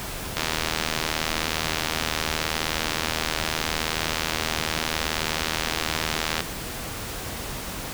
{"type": "click train", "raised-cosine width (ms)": 0.2, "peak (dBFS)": -6, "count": 479, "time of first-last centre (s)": [0.37, 6.405], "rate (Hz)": 79.2, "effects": ["pink hiss -33 dBFS RMS until 7.93 s"]}